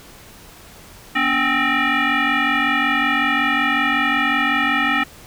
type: tone with frequency modulation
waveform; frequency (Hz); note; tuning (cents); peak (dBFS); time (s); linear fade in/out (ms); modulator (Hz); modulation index
sine; 285.7; D4; -48; -15; 1.15-5.04; 10; 526; 4.5
effects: pink hiss -43 dBFS RMS until 5.26 s